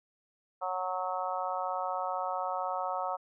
harmonic tone, 184.2 Hz, F#3, 7 cents flat, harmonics 3 / 4 / 5 / 6 / 7, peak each -38 / -35 / -37 / -39 / -38 dBFS, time 0.61-3.17 s, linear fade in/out 20 ms, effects none

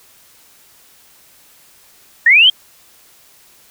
sine linear sweep, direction up, 1786 to 3235 Hz, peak -5 dBFS, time 2.26-2.5 s, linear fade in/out 5 ms, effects white hiss -48 dBFS RMS until 3.7 s

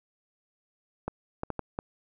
clicks, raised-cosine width 1 ms, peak -17 dBFS, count 5, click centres 1.08 / 1.434 / 1.503 / 1.593 / 1.789 s, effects none

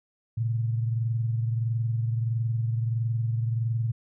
sine tone pair together, 113.8 / 135.33 Hz, A#2 / C#3, -41 / -41 cents, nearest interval minor third, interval 300 cents, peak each -24 / -34 dBFS, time 0.37-3.92 s, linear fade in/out 10 ms, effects none

